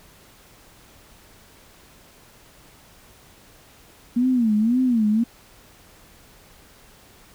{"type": "tone with vibrato", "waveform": "sine", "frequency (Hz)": 233.1, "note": "A#3", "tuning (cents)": 0, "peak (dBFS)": -16, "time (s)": [4.16, 5.24], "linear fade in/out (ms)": 10, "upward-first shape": "sine", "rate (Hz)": 1.9, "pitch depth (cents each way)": 180, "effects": ["pink hiss -51 dBFS RMS until 7.34 s"]}